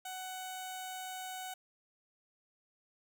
15% pulse tone with notch filter, 746 Hz, F#5, 14 cents sharp, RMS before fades -43 dBFS, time 0.05-1.54 s, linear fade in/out 5 ms, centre 1900 Hz, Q 0.98, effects none

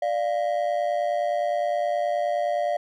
triangle ring-modulated tone, 645 Hz, E5, 38 cents flat, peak -17 dBFS, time 0.02-2.77 s, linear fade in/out 5 ms, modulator 54.8 Hz, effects none

